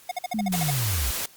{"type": "tone bursts", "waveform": "square", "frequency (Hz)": 722, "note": "F#5", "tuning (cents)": -43, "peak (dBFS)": -26, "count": 9, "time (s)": [0.09, 0.706], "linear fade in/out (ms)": 5, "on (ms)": 24, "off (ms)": 50}
{"type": "linear sweep", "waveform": "sine", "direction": "down", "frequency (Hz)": [222.9, 53.7], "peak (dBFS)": -24, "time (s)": [0.34, 1.11], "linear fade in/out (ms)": 5}
{"type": "noise", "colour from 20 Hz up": "white", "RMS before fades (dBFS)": -29, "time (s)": [0.52, 1.26], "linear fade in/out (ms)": 5}
{"effects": ["white hiss -52 dBFS RMS until 1.36 s", "Opus 48 kbps"]}